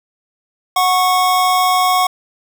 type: tone pair together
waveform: square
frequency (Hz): 735.5 / 1102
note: F#5 / C#6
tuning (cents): -11 / -11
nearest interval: perfect fifth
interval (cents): 700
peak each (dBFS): -15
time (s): 0.76-2.07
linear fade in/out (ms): 5
effects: none